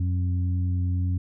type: harmonic tone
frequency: 89.8 Hz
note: F2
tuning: 49 cents sharp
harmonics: 1 / 2 / 3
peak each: -22 / -36 / -36 dBFS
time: 0-1.18 s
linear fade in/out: 5 ms
effects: none